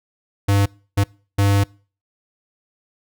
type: tone bursts at uneven times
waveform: square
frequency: 100 Hz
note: G2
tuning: 35 cents sharp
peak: -14 dBFS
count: 3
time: 0.48-0.66 / 0.97-1.04 / 1.38-1.64 s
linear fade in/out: 10 ms
effects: noise-tail reverb RT60 0.4 s tail -25 dB re dry